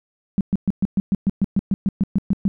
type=tone bursts; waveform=sine; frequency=196 Hz; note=G3; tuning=in tune; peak=-14 dBFS; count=15; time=0.38-2.48 s; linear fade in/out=0 ms; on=28 ms; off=120 ms; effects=none